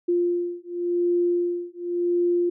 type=beating tone pair; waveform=sine; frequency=349.2 / 350.11 Hz; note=F4 / F4; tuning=0 / +4 cents; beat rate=0.91 Hz; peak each=-24 dBFS; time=0.08-2.5 s; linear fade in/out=10 ms; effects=none